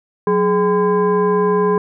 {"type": "tone with frequency modulation", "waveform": "sine", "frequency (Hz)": 418.8, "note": "G#4", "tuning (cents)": 15, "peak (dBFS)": -12, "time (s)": [0.27, 1.78], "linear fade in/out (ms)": 2, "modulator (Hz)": 602, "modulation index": 0.94, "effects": []}